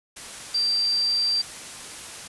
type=tone in noise; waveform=sine; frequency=4699 Hz; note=D8; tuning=in tune; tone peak=-20 dBFS; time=0.54-1.42 s; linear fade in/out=10 ms; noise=white; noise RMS=-38 dBFS; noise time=0.16-2.28 s; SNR=+15 dB; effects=resampled to 24000 Hz